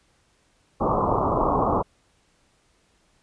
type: low-pass noise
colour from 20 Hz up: white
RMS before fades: -22 dBFS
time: 0.8-1.83 s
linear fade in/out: 20 ms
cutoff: 1200 Hz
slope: 96 dB/octave
effects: pink hiss -64 dBFS RMS until 3.22 s + resampled to 22050 Hz